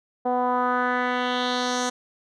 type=tone with low-pass filter sweep; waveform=10% pulse; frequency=248.6 Hz; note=B3; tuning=12 cents sharp; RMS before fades=-24 dBFS; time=0.25-1.9 s; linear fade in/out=10 ms; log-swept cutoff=690 to 7000 Hz; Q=2.4; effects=none